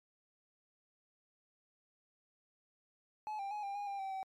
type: tone with pitch steps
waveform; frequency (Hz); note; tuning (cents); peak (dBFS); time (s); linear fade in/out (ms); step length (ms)
triangle; 855 / 791 / 838 / 796 / 817 / 796 / 774 / 767; A5 / G5 / G#5 / G5 / G#5 / G5 / G5 / G5; -50 / +15 / +15 / +26 / -29 / +26 / -22 / -38; -36; 3.27-4.23; 0; 120
effects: MP3 64 kbps